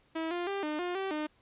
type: tone with pitch steps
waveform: sawtooth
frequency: 323.4 / 350.1 / 396.3 / 303.2 / 355.1 / 386.2 / 304.2 Hz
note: E4 / F4 / G4 / D#4 / F4 / G4 / D#4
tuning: -33 / +4 / +19 / -45 / +29 / -26 / -39 cents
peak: -28 dBFS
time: 0.15-1.27 s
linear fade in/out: 10 ms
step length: 160 ms
effects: pink hiss -67 dBFS RMS until 1.41 s + resampled to 8000 Hz